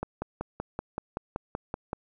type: click train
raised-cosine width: 1 ms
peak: -17 dBFS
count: 11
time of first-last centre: 0.03-1.931 s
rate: 5.26 Hz
effects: none